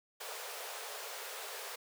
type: high-pass noise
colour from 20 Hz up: pink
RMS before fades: -44 dBFS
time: 0.2-1.76 s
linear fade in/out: 10 ms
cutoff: 410 Hz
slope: 96 dB/octave
effects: none